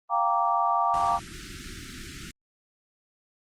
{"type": "chord", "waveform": "sine", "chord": "G minor seventh", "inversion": "third", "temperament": "equal with one note detuned", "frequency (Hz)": [698.5, 784, 932.3, 1165.2], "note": ["F5", "G5", "Bb5", "D6"], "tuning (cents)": [0, 0, 0, -14], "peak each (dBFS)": [-27, -28, -27, -25], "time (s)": [0.09, 1.2], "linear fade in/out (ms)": 50}
{"type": "band-stop noise", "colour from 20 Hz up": "pink", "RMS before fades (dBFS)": -40, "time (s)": [0.94, 2.31], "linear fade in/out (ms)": 0, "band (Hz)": [390, 1300], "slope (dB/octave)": 96}
{"effects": ["low-pass 9000 Hz 12 dB/octave", "Opus 32 kbps"]}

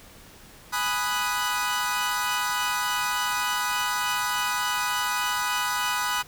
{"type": "chord", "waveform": "sawtooth", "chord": "G# minor seventh", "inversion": "none", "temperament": "equal", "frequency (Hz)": [830.6, 987.8, 1244.5, 1480], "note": ["G#5", "B5", "D#6", "F#6"], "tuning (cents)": [0, 0, 0, 0], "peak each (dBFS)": [-30, -25, -26, -26], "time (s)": [0.72, 6.23], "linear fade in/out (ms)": 20, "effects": ["pink hiss -49 dBFS RMS until 6.27 s"]}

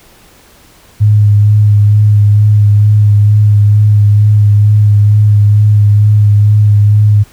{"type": "tone with vibrato", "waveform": "sine", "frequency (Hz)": 104.3, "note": "G#2", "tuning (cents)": 8, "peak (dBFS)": -3, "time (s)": [1, 7.24], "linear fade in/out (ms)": 20, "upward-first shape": "sine", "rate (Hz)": 2.2, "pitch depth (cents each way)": 19, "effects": ["pink hiss -42 dBFS RMS until 7.32 s"]}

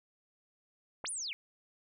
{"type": "linear two-way sweep", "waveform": "sine", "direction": "up then down", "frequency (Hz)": [211.6, 10060, 2128], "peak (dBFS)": -36, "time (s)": [1.04, 1.33], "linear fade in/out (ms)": 0, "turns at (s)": 1.1, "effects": []}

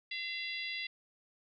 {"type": "harmonic tone with a mistuned harmonic", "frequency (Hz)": 683, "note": "F5", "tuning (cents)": -39, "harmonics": [3, 4, 5, 6, 7], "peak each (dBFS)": [-40, -42, -44, -46, -47], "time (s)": [0.11, 0.87], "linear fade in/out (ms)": 5, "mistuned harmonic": 6, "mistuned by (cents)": -51, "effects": []}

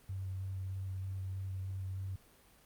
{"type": "tone with vibrato", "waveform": "sine", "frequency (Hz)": 95, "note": "F#2", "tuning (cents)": 46, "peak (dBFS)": -37, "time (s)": [0.09, 2.16], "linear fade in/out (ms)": 5, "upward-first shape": "square", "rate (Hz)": 3.2, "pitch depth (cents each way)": 11, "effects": ["pink hiss -63 dBFS RMS until 2.65 s", "Opus 32 kbps"]}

